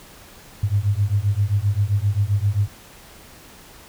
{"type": "beating tone pair", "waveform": "sine", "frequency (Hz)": [98, 105.6], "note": ["G2", "G#2"], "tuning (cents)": [0, 29], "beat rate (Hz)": 7.6, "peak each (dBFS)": -20, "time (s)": [0.63, 2.68], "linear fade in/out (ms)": 5, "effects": ["pink hiss -45 dBFS RMS until 3.88 s"]}